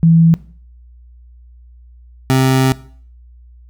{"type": "tone pair in turn", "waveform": ["sine", "25% pulse"], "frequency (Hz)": [164.81, 131.57], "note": ["E3", "C3"], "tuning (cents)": [0, 10], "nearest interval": "major third", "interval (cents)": 390, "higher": "first", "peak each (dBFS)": -6, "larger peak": "neither", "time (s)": [[0.03, 0.34], [2.3, 2.72]], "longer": "second", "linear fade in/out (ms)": 0, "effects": ["noise-tail reverb RT60 0.5 s tail -19 dB re dry", "added 60 Hz sine -39 dBFS peak until 3.69 s"]}